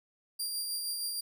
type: tone with tremolo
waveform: 20% pulse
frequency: 4767 Hz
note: D8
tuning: 25 cents sharp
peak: -26 dBFS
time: 0.39-1.21 s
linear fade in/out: 10 ms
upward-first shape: sine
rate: 6.4 Hz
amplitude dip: 30%
effects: none